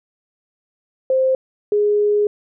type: tone pair in turn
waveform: sine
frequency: 523.3 / 415.3 Hz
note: C5 / G#4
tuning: 0 / 0 cents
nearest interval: major third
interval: 400 cents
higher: first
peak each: -13 dBFS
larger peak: neither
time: 1.1-1.35 / 1.72-2.27 s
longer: second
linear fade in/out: 2 ms
effects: none